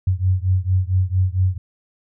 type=beating tone pair; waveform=sine; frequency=91.1 / 95.5 Hz; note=F#2 / G2; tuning=-26 / -45 cents; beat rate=4.4 Hz; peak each=-18 / -19 dBFS; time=0.07-1.58 s; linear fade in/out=5 ms; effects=none